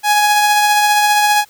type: tone with tremolo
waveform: sawtooth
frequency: 834 Hz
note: G#5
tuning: 7 cents sharp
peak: -5 dBFS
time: 0.03-1.45 s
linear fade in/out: 50 ms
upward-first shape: triangle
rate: 15 Hz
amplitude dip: 30%
effects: white hiss -49 dBFS RMS until 1.49 s